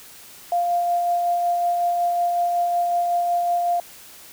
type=tone with tremolo; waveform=sine; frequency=698.5 Hz; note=F5; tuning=in tune; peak=-17 dBFS; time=0.52-3.8 s; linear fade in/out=2 ms; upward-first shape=sine; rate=5.4 Hz; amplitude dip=25%; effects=white hiss -44 dBFS RMS until 4.32 s